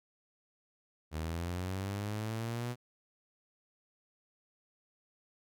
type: linear sweep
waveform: sawtooth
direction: up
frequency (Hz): 76.7 to 123.47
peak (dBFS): -31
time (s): 1.11-2.76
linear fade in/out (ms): 50
effects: none